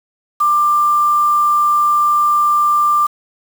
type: tone with quantisation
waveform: sine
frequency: 1187 Hz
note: D6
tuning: 18 cents sharp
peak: -10 dBFS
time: 0.4-3.07 s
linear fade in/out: 10 ms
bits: 5
effects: none